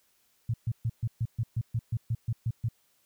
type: tone bursts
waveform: sine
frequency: 114.7 Hz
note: A#2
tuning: 28 cents flat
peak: -25 dBFS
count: 13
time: 0.49-2.687 s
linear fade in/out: 5 ms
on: 49 ms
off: 130 ms
effects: white hiss -69 dBFS RMS until 3.05 s